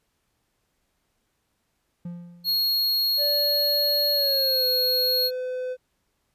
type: tone with exponential decay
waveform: triangle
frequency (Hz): 173.6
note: F3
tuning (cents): -10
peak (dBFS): -28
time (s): 2.05-2.84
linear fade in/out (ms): 5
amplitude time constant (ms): 170
type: tone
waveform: square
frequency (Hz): 4301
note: C8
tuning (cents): +47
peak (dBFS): -21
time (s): 2.44-5.31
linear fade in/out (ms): 50
type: tone with pitch glide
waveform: triangle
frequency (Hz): 579 to 507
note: D5 to B4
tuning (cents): -25 to +45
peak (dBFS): -25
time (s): 3.17-5.77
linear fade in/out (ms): 50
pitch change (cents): -230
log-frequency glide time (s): 4.13-4.67
effects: pink hiss -73 dBFS RMS until 6.34 s + resampled to 32000 Hz